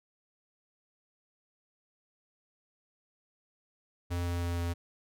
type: tone with pitch steps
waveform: square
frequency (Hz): 87.31 / 86.81 / 86.31 / 85.81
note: F2 / F2 / F2 / F2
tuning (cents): 0 / -10 / -20 / -30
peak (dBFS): -31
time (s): 4.1-4.74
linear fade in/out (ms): 20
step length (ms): 160
effects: none